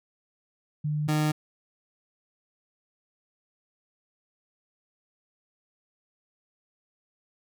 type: tone pair in turn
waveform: sine / 30% pulse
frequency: 150.1 / 152.55 Hz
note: D3 / D#3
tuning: +38 / -34 cents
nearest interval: unison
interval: 28 cents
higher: second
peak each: -25 / -20 dBFS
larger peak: second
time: 0.84-1.08 / 1.08-1.32 s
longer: neither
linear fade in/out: 10 ms
effects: none